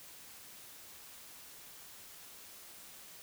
silence, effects white hiss -53 dBFS RMS until 3.22 s

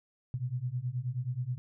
sine beating tone pair, 120 / 129.4 Hz, B2 / C3, -49 / -19 cents, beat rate 9.4 Hz, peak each -35 / -34 dBFS, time 0.34-1.58 s, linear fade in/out 0 ms, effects none

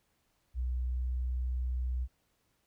sine tone with pitch glide, 62.1 to 62.46 Hz, B1 to B1, +10 to +20 cents, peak -30 dBFS, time 0.54-2.08 s, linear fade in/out 50 ms, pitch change +10 cents, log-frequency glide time 0.89-0.99 s, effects pink hiss -75 dBFS RMS until 2.66 s

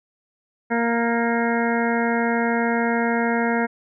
harmonic tone with a mistuned harmonic, 233.1 Hz, A#3, in tune, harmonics 1 / 2 / 3 / 4 / 6 / 7 / 8 / 9, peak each -22 / -25 / -27 / -28 / -30 / -30 / -31 / -32 dBFS, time 0.7-3.67 s, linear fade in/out 20 ms, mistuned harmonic 9, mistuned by +36 cents, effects none

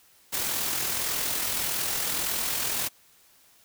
white noise with amplitude modulation, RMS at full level -27 dBFS, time 0.32-2.89 s, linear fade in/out 20 ms, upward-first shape sine, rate 41.7 Hz, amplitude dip 35%, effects white hiss -59 dBFS RMS until 3.64 s

